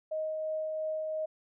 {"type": "tone with tremolo", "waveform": "sine", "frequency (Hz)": 626, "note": "D#5", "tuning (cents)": 10, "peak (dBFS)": -30, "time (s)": [0.11, 1.26], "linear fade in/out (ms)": 10, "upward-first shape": "triangle", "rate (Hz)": 2.9, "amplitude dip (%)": 25, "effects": []}